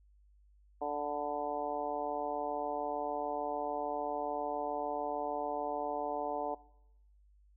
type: harmonic tone with a mistuned harmonic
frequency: 146.83 Hz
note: D3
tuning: in tune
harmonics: 2 / 3 / 4 / 5 / 6 / 7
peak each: -44 / -41 / -39 / -37 / -40 / -46 dBFS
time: 0.81-6.55 s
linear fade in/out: 10 ms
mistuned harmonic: 7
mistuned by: -42 cents
effects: noise-tail reverb RT60 0.8 s tail -21 dB re dry + added 50 Hz sine -61 dBFS peak until 7.56 s